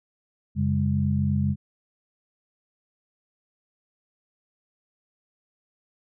sine tone cluster, 91 / 139 / 202.9 Hz, F#2 / C#3 / G#3, -28 / +5 / -40 cents, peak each -25 dBFS, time 0.55-1.56 s, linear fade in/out 50 ms, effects none

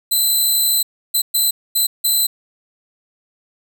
5% pulse tone bursts at uneven times, 4032 Hz, B7, 35 cents sharp, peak -7 dBFS, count 5, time 0.11-0.83 / 1.14-1.22 / 1.34-1.51 / 1.75-1.87 / 2.04-2.27 s, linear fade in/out 10 ms, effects none

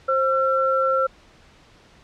sine tone pair together, 528.8 / 1352 Hz, C5 / E6, +18 / +43 cents, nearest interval octave + major third, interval 1625 cents, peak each -20 dBFS, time 0.08-1.07 s, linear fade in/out 10 ms, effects pink hiss -52 dBFS RMS until 2.03 s + low-pass 5000 Hz 12 dB/octave

